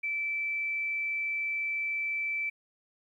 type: tone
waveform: sine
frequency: 2323 Hz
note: D7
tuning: 20 cents flat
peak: -29 dBFS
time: 0.03-2.5 s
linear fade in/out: 10 ms
effects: 11-bit